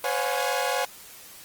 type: tone cluster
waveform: sawtooth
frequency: 508 / 552 / 720 / 833 Hz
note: B4 / C#5 / F#5 / G#5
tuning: +49 / -7 / -47 / +5 cents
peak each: -26 dBFS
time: 0.04-0.85 s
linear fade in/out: 2 ms
effects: white hiss -46 dBFS RMS until 1.44 s + Opus 24 kbps